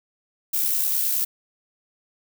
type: noise with amplitude modulation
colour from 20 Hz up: violet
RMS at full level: -21 dBFS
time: 0.53-1.25 s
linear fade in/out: 10 ms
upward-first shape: sine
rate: 69.4 Hz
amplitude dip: 40%
effects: none